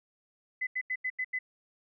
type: tone bursts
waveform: sine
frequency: 2016 Hz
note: B6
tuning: 35 cents sharp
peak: -29 dBFS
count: 6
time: 0.61-1.39 s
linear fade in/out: 10 ms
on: 60 ms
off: 84 ms
effects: none